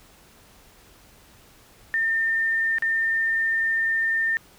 sine tone with dropouts, 1808 Hz, A6, 47 cents sharp, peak -20 dBFS, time 1.94-4.37 s, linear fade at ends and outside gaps 0 ms, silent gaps 2.784-2.823 s, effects pink hiss -53 dBFS RMS until 4.58 s

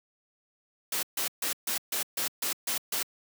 white noise bursts, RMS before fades -30 dBFS, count 9, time 0.92-3.03 s, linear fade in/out 5 ms, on 110 ms, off 140 ms, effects high-pass 200 Hz 12 dB/octave

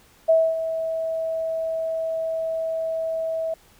sine tone with ADSR envelope, 649 Hz, E5, 27 cents flat, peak -12 dBFS, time 0.28-3.54 s, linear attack 17 ms, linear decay 250 ms, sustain -11 dB, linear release 4 ms, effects pink hiss -55 dBFS RMS until 3.79 s

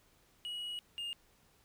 triangle tone pair in turn, 2908 / 2827 Hz, F#7 / F7, -31 / +20 cents, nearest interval unison, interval 49 cents, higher first, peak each -37 / -36 dBFS, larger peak second, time 0.45-0.79 / 0.98-1.13 s, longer first, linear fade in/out 0 ms, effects pink hiss -68 dBFS RMS until 1.64 s

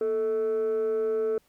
sine tone with frequency modulation, 440 Hz, A4, in tune, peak -21 dBFS, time 0.01-1.38 s, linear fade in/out 2 ms, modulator 202 Hz, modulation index 0.24, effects tanh soft clip ceiling -23 dBFS + pink hiss -66 dBFS RMS until 1.48 s

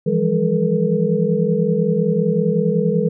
sine tone cluster, 163.3 / 173.6 / 203.6 / 434 / 479.4 Hz, E3 / F3 / G#3 / A4 / A#4, -16 / -10 / -34 / -24 / +48 cents, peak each -21 dBFS, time 0.06-3.09 s, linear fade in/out 10 ms, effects none

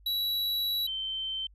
square / sine tone pair in turn, 3916 / 3101 Hz, B7 / G7, -15 / -19 cents, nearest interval major third, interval 404 cents, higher first, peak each -28 / -31 dBFS, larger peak first, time 0.06-0.87 / 0.87-1.47 s, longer first, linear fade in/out 5 ms, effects added 50 Hz sine -54 dBFS peak until 1.54 s + resampled to 32000 Hz

